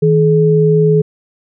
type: tone pair together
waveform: sine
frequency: 159.23 / 425.1 Hz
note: D#3 / G#4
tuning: +40 / +40 cents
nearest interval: octave + perfect fourth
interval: 1700 cents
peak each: -10 dBFS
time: 0.02-1.02 s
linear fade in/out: 10 ms
effects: none